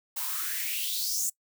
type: noise with high-pass filter sweep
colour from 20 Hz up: blue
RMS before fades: -31 dBFS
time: 0.16-1.3 s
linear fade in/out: 10 ms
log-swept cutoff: 820 to 7500 Hz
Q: 5
effects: noise-tail reverb RT60 0.1 s tail -22 dB re dry